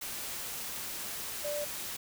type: tone in noise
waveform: sine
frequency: 587.3 Hz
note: D5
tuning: in tune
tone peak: -33 dBFS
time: 1.44-1.65 s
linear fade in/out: 10 ms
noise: white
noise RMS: -39 dBFS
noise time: 0.01-1.97 s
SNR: +3 dB
effects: none